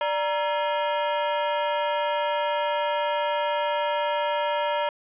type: ring-modulated tone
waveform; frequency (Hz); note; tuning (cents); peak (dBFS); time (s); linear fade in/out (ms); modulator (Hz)
40% pulse; 764; G5; -45; -19; 0.01-4.89; 2; 175
effects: resampled to 8000 Hz